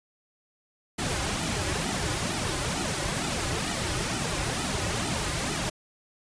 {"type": "noise with flanger", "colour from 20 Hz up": "pink", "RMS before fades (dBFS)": -29, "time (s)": [0.98, 5.7], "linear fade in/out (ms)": 10, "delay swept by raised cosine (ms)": [1.8, 4.5], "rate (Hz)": 2.2, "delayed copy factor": -0.8, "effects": ["resampled to 22050 Hz"]}